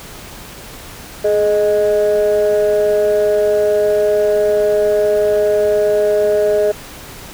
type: tone pair together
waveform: sine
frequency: 420.5 / 620.6 Hz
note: G#4 / D#5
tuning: +22 / -5 cents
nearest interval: perfect fifth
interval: 673 cents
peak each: -12 dBFS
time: 1.24-6.72 s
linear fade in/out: 10 ms
effects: tanh soft clip ceiling -7 dBFS + pink hiss -34 dBFS RMS until 7.33 s